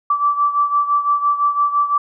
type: beating tone pair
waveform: sine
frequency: 1160 / 1165.9 Hz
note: D6 / D6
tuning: -22 / -13 cents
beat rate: 5.9 Hz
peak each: -15 / -20 dBFS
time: 0.1-1.98 s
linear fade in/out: 5 ms
effects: none